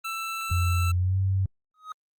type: tone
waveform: 25% pulse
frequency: 1330 Hz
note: E6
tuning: 15 cents sharp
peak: -26 dBFS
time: 0.04-0.92 s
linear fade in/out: 10 ms
type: tone with pitch glide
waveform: sine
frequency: 87.8 to 95.75 Hz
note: F2 to G2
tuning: +10 to -40 cents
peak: -21 dBFS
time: 0.51-1.46 s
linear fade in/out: 5 ms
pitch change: +150 cents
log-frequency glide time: 0.91-1.18 s
type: tone with exponential growth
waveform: triangle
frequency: 1260 Hz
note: D#6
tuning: 21 cents sharp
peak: -27 dBFS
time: 1.74-1.92 s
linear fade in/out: 2 ms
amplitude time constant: 38 ms
effects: Opus 24 kbps